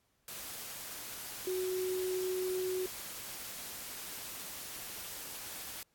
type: tone in noise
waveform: sine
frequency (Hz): 370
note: F#4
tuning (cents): 0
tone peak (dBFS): -32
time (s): 1.47-2.86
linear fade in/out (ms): 2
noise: white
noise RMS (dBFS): -44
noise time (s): 0.28-5.83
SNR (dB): +9
effects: pink hiss -75 dBFS RMS until 5.94 s + AAC 64 kbps